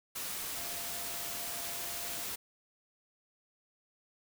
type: tone in noise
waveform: sine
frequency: 690 Hz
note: F5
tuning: 21 cents flat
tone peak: -50 dBFS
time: 0.55-2.24 s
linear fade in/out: 10 ms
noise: white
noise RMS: -39 dBFS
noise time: 0.15-2.36 s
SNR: -14 dB
effects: none